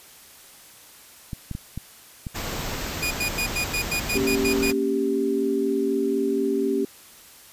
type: clicks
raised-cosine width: 5 ms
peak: -18 dBFS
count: 5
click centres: 1.332 / 1.513 / 1.551 / 1.776 / 2.268 s
type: band-stop noise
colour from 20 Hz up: pink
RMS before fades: -30 dBFS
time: 2.34-4.73 s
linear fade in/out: 20 ms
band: 8300 to 12000 Hz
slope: 96 dB/octave
type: tone bursts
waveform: sawtooth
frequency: 2454 Hz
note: D#7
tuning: 25 cents flat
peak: -20 dBFS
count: 10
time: 3.02-4.713 s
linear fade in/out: 10 ms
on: 91 ms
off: 87 ms
type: chord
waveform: sine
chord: G diminished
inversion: first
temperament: equal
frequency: 233.1 / 277.2 / 392 Hz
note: Bb3 / Db4 / G4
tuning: 0 / 0 / 0 cents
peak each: -28 / -25 / -23 dBFS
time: 4.15-6.85 s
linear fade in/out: 5 ms
effects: white hiss -48 dBFS RMS until 7.52 s + resampled to 32000 Hz